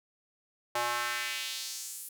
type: tone with high-pass filter sweep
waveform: square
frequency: 120 Hz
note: B2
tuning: 49 cents flat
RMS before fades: -35 dBFS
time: 0.75-2.09 s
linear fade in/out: 5 ms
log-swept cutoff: 750 to 11000 Hz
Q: 1.6
effects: none